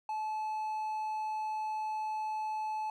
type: tone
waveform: triangle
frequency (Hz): 864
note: A5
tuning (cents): -32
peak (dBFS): -31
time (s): 0.09-2.9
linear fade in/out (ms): 2
effects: none